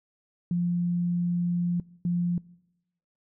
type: tone pair in turn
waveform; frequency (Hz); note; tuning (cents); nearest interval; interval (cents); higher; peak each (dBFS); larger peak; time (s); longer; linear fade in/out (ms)
sine; 174.61 / 174.61; F3 / F3; 0 / 0; unison; 0; neither; -23; neither; 0.51-1.8 / 2.05-2.38; first; 2
effects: noise-tail reverb RT60 0.9 s tail -23 dB re dry

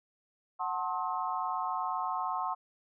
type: chord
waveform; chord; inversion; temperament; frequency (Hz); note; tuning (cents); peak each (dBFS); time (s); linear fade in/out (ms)
sine; F# diminished seventh; none; just; 740 / 888 / 1065.6 / 1278.7; F#5 / A5 / C6 / Eb6; 0 / +16 / +31 / +47; -36 / -37 / -34 / -39; 0.59-2.55; 20
effects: none

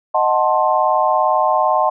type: chord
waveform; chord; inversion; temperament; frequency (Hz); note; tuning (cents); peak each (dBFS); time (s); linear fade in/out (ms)
sine; D# diminished seventh; none; equal with one note detuned; 622.3 / 740 / 880 / 1055; D#5 / F#5 / A5 / C6; 0 / 0 / 0 / +14; -18; 0.14-1.9; 10
effects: none

